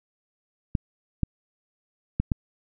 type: clicks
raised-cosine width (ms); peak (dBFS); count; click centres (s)
5; -10; 4; 0.752 / 1.233 / 2.2 / 2.318
effects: none